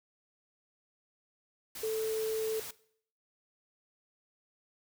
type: tone in noise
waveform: sine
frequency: 440 Hz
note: A4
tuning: in tune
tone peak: -30 dBFS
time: 1.83-2.6 s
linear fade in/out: 5 ms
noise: white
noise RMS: -43 dBFS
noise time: 1.75-2.71 s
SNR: +10 dB
effects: noise-tail reverb RT60 0.6 s tail -19 dB re dry